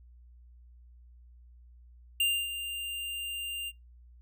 square tone with ADSR envelope, 2794 Hz, F7, in tune, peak -24 dBFS, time 2.2-3.72 s, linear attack 4 ms, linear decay 270 ms, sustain -11 dB, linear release 41 ms, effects noise-tail reverb RT60 0.2 s tail -25 dB re dry + added 60 Hz sine -52 dBFS peak until 4.21 s

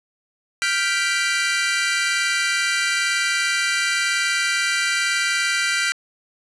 sawtooth chord, G dominant seventh, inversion third, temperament equal with one note detuned, 1396.9 / 1559 / 1975.5 / 2349 Hz, F6 / G6 / B6 / D7, 0 / -10 / 0 / 0 cents, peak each -21 dBFS, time 0.62-5.92 s, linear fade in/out 0 ms, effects resampled to 22050 Hz + 8-bit

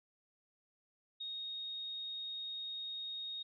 sine tone, 3730 Hz, A#7, in tune, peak -40 dBFS, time 1.2-3.43 s, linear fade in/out 10 ms, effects none

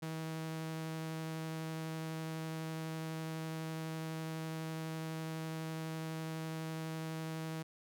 sawtooth tone with vibrato, 160 Hz, D#3, 49 cents sharp, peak -35 dBFS, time 0.02-7.63 s, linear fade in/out 10 ms, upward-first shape triangle, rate 12 Hz, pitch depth 9 cents each way, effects none

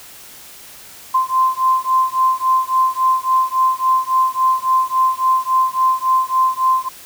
sine beating tone pair, 1038 / 1041.6 Hz, C6 / C6, -14 / -8 cents, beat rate 3.6 Hz, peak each -16 dBFS, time 1.14-6.89 s, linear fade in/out 10 ms, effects white hiss -39 dBFS RMS until 7.05 s

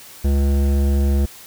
sine tone with hard clipping, 69.8 Hz, C#2, 13 cents sharp, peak -16 dBFS, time 0.24-1.26 s, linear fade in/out 10 ms, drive 14 dB, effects white hiss -41 dBFS RMS until 1.46 s

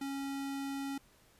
square tone, 275.6 Hz, C#4, 10 cents flat, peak -37 dBFS, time 0.01-0.98 s, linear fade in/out 5 ms, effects pink hiss -65 dBFS RMS until 1.39 s + resampled to 32000 Hz

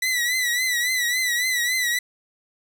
sawtooth tone with vibrato, 1975.5 Hz, B6, in tune, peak -17 dBFS, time 0.02-1.99 s, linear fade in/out 5 ms, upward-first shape triangle, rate 3.6 Hz, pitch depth 85 cents each way, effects none

